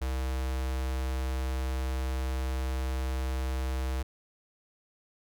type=tone with notch filter; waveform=square; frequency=65 Hz; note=C2; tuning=11 cents flat; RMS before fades=-31 dBFS; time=0.01-4.03 s; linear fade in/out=10 ms; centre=220 Hz; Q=1.7; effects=none